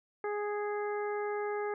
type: harmonic tone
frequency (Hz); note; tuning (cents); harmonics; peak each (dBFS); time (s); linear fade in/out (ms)
414.8; G#4; -2; 1 / 2 / 3 / 4 / 5; -33 / -39 / -43 / -45 / -47; 0.24-1.74; 2
effects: none